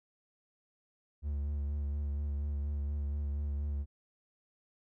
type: tone with vibrato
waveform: triangle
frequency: 72.2 Hz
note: D2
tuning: 29 cents flat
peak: -30 dBFS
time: 1.22-3.86 s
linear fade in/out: 50 ms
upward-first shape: sine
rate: 4.2 Hz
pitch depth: 30 cents each way
effects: none